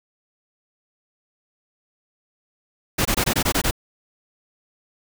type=noise bursts; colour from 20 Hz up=pink; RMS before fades=-20 dBFS; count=8; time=2.98-3.711 s; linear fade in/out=10 ms; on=73 ms; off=21 ms; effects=none